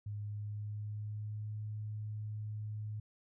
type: tone with pitch glide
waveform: sine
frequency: 103.83 to 106.56 Hz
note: G#2 to G#2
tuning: 0 to +45 cents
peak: -38 dBFS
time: 0.06-3 s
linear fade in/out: 5 ms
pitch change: +45 cents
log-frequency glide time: 0.18-1.55 s
effects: none